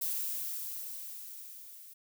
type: noise with level ramp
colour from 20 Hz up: violet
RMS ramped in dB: -33 to -52 dBFS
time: 0.01-1.94 s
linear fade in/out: 10 ms
effects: none